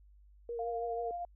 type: tone with vibrato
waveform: sine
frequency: 466.2 Hz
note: A#4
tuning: in tune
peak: -36 dBFS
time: 0.49-1.11 s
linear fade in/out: 2 ms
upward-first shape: triangle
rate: 6.2 Hz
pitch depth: 38 cents each way
type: tone with tremolo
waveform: sine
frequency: 699 Hz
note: F5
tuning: 1 cent sharp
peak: -35 dBFS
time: 0.59-1.25 s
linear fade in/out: 2 ms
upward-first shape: sine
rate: 13 Hz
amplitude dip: 30%
effects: added 50 Hz sine -57 dBFS peak until 1.35 s